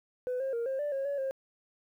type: tone with pitch steps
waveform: sine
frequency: 501 / 535 / 467.5 / 533 / 586 / 543 / 566 / 535 Hz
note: B4 / C5 / A#4 / C5 / D5 / C#5 / C#5 / C5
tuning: +25 / +38 / +5 / +32 / -4 / -36 / +36 / +38 cents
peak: -28 dBFS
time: 0.27-1.31 s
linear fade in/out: 0 ms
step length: 130 ms
effects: tanh soft clip ceiling -28 dBFS + 11-bit